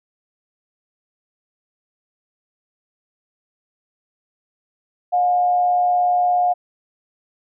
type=tone with frequency modulation; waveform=sine; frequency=717 Hz; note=F5; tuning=45 cents sharp; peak=-14 dBFS; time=5.12-6.54 s; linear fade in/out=20 ms; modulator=117 Hz; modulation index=0.29; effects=none